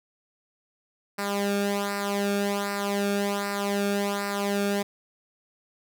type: tone with flanger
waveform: sawtooth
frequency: 201.4 Hz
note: G3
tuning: 47 cents sharp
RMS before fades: -27 dBFS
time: 1.18-4.83 s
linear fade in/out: 10 ms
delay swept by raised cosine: 0.3 to 1.01 ms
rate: 1.3 Hz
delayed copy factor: -0.75
effects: none